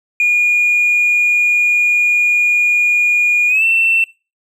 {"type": "tone with pitch glide", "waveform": "triangle", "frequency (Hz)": [2435, 2686], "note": ["D#7", "E7"], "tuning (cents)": [-38, 32], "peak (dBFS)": -7, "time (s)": [0.2, 4.04], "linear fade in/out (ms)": 2, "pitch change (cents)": 170, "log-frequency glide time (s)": [3.48, 3.64], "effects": ["noise-tail reverb RT60 0.3 s tail -24 dB re dry", "tanh soft clip ceiling -7 dBFS"]}